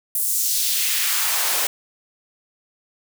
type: noise with high-pass filter sweep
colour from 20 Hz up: white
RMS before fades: -21 dBFS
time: 0.15-1.67 s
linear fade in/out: 2 ms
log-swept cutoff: 11000 to 440 Hz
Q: 1.2
effects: none